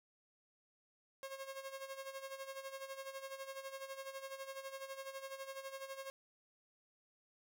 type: tone with tremolo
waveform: sawtooth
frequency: 540 Hz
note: C#5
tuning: 45 cents flat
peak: -39 dBFS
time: 1.23-6.1 s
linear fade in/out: 0 ms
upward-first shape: sine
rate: 12 Hz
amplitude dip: 70%
effects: none